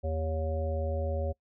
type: harmonic tone with a mistuned harmonic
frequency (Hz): 79.4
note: D#2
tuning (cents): +36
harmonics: 1 / 3 / 5 / 7 / 9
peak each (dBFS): -30 / -43 / -41 / -34 / -43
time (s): 0.03-1.33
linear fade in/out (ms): 20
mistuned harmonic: 3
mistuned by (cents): -19
effects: noise-tail reverb RT60 0.1 s tail -23 dB re dry